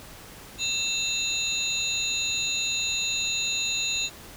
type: tone cluster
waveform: sine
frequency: 2678 / 3702 / 4032 / 6820 Hz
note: E7 / A#7 / B7 / G#8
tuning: +27 / -13 / +35 / +45 cents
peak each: -30 dBFS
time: 0.58-4.1 s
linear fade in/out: 50 ms
effects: tanh soft clip ceiling -14 dBFS + pink hiss -45 dBFS RMS until 4.36 s